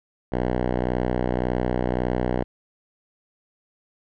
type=tone with low-pass filter; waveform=5% pulse; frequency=61.8 Hz; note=B1; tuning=2 cents sharp; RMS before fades=-24 dBFS; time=0.32-2.44 s; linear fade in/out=5 ms; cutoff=1400 Hz; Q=0.52; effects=none